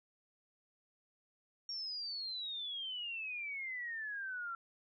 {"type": "exponential sweep", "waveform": "sine", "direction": "down", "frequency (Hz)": [5588, 1350], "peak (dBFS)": -39, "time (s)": [1.69, 4.55], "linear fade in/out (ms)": 2, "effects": []}